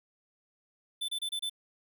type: tone bursts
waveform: square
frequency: 3520 Hz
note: A7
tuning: in tune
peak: -32 dBFS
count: 5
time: 1.01-1.497 s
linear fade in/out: 10 ms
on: 75 ms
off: 28 ms
effects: none